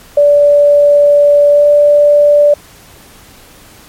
sine tone with pitch glide, 580 to 585 Hz, D5 to D5, -22 to -7 cents, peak -3 dBFS, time 0.17-2.54 s, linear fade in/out 5 ms, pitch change +15 cents, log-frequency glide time 1.5-1.65 s, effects pink hiss -39 dBFS RMS until 3.88 s + MP3 64 kbps

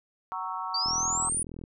sine chord, F# dominant seventh, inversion none, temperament equal with one note detuned, 751.2 / 932.3 / 1108.7 / 1318.5 Hz, F#5 / A#5 / C#6 / E6, +26 / 0 / 0 / 0 cents, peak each -39 / -35 / -35 / -38 dBFS, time 0.32-1.29 s, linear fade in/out 0 ms
sine exponential sweep, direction up, 4534 to 9890 Hz, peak -26 dBFS, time 0.74-1.43 s, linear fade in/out 5 ms
click train, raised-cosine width 3 ms, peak -28 dBFS, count 33, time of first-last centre 0.86-1.639 s, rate 41.1 Hz
effects none

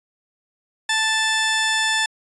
15% pulse tone pair together, 880 / 1760 Hz, A5 / A6, 0 / 0 cents, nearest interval octave, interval 1200 cents, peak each -16 dBFS, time 0.89-2.06 s, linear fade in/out 5 ms, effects resampled to 22050 Hz

